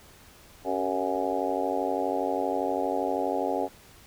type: harmonic tone with a mistuned harmonic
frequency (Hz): 92.5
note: F#2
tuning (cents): 0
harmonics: 3 / 4 / 5 / 6 / 7 / 8 / 9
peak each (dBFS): -33 / -33 / -33 / -33 / -33 / -33 / -33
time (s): 0.64-3.69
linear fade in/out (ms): 50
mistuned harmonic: 4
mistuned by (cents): +65
effects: pink hiss -53 dBFS RMS until 4.06 s